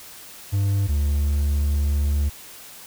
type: tone pair in turn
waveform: triangle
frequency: 99.4 / 72.3 Hz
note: G2 / D2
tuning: +25 / -27 cents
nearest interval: tritone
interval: 552 cents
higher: first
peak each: -16 dBFS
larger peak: neither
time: 0.52-0.88 / 0.88-2.3 s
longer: second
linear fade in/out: 20 ms
effects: white hiss -42 dBFS RMS until 2.86 s